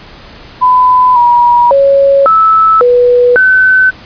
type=tone with pitch steps; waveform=sine; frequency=1004 / 961 / 553 / 1308 / 489.6 / 1519 Hz; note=B5 / B5 / C#5 / E6 / B4 / F#6; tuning=+28 / -48 / -4 / -14 / -15 / +45 cents; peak=-3 dBFS; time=0.61-3.91 s; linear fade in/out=20 ms; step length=550 ms; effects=pink hiss -33 dBFS RMS until 4.05 s + resampled to 11025 Hz